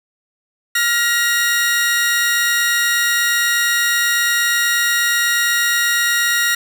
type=tone pair together; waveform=sawtooth; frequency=1405 / 1896.1 Hz; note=F6 / A#6; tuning=+10 / +29 cents; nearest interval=perfect fourth; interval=519 cents; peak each=-16 / -12 dBFS; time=0.75-6.55 s; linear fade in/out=5 ms; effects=none